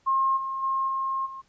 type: tone with level steps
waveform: sine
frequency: 1070 Hz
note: C6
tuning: 38 cents sharp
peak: -20 / -28 / -23 / -25 / -36 dBFS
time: 0.06-1.42 s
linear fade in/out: 20 ms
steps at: 0.36 / 0.62 / 0.87 / 1.25 s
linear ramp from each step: 20 ms
effects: pink hiss -65 dBFS RMS until 1.48 s + resampled to 16000 Hz